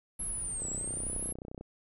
sine linear two-way sweep, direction down then up, 11175 to 7600 to 11175 Hz, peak -34 dBFS, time 0.19-1.33 s, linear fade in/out 10 ms, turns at 0.7 s
brown noise, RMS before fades -44 dBFS, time 0.19-1.32 s, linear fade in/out 5 ms
click train, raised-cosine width 2 ms, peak -29 dBFS, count 32, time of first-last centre 0.62-1.61 s, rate 31.3 Hz
effects none

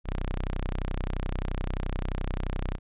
sawtooth tone, 31.53 Hz, B0, 37 cents sharp, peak -24 dBFS, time 0.04-2.79 s, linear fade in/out 50 ms, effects resampled to 8000 Hz

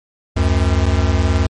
square beating tone pair, 72 / 91 Hz, D2 / F#2, -34 / -28 cents, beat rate 19 Hz, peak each -16 / -16 dBFS, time 0.36-1.47 s, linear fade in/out 10 ms, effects low-pass 7000 Hz 12 dB/octave + MP3 48 kbps

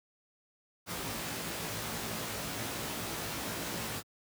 pink noise with comb filter, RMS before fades -37 dBFS, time 0.86-4.03 s, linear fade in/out 50 ms, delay 18 ms, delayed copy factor +0.9, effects high-pass 100 Hz 12 dB/octave

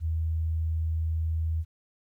sine tone, 80.6 Hz, E2, 38 cents flat, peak -25 dBFS, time 0-1.65 s, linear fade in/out 50 ms, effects 11-bit

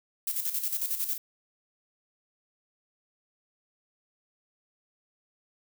violet noise with tremolo, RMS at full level -29 dBFS, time 0.27-1.18 s, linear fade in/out 5 ms, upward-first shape square, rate 11 Hz, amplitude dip 60%, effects none

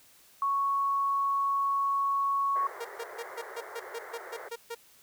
sine tone, 1108.7 Hz, C#6, in tune, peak -25 dBFS, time 0.42-2.67 s, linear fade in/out 2 ms
pink band-pass noise, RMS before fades -44 dBFS, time 2.55-4.49 s, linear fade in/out 10 ms, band 370 to 2100 Hz, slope 96 dB/octave
sawtooth tone bursts, 466.2 Hz, A#4, in tune, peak -31 dBFS, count 11, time 2.8-4.75 s, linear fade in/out 10 ms, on 50 ms, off 140 ms
effects white hiss -59 dBFS RMS until 5.02 s

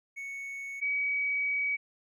triangle / sine tone pair in turn, 2217 / 2269 Hz, C#7 / C#7, 0 / +40 cents, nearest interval unison, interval 40 cents, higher second, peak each -35 / -27 dBFS, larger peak second, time 0.16-0.81 / 0.81-1.77 s, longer second, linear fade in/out 20 ms, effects none

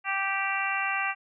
harmonic tone, 390.9 Hz, G4, 5 cents flat, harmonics 2 / 3 / 4 / 5 / 6 / 7, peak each -33 / -33 / -33 / -33 / -33 / -33 dBFS, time 0.04-1.15 s, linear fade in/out 50 ms, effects none

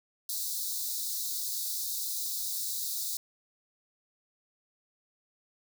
white high-pass noise, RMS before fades -34 dBFS, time 0.29-3.17 s, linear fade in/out 2 ms, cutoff 3700 Hz, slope 96 dB/octave, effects none

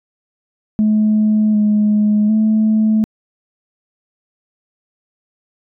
sine tone with pitch steps, 214.2 / 210.3 / 217.4 Hz, A3 / G#3 / A3, -46 / +22 / -21 cents, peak -9 dBFS, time 0.79-3.04 s, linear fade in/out 0 ms, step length 750 ms, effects tanh soft clip ceiling -7 dBFS

